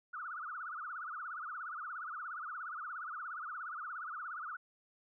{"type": "tone with vibrato", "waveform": "sine", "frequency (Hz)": 1324, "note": "E6", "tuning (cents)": 7, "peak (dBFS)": -40, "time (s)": [0.13, 4.57], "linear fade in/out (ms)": 10, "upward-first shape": "triangle", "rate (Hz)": 17, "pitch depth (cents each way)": 240, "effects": []}